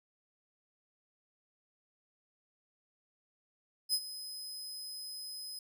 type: tone with ADSR envelope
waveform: sawtooth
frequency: 5050 Hz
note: D#8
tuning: 25 cents sharp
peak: -24 dBFS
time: 3.89-5.59 s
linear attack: 46 ms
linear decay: 57 ms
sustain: -15 dB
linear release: 3 ms
effects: none